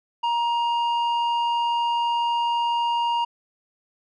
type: tone with low-pass filter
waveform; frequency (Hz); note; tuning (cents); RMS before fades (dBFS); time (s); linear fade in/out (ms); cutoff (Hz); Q
square; 942; A#5; +18; -23; 0.23-3.25; 10; 2400; 1.2
effects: none